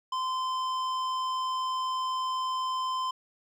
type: tone with hard clipping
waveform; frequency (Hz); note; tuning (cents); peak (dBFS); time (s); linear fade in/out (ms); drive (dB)
sine; 1032; C6; -24; -30; 0.12-3.11; 5; 11
effects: none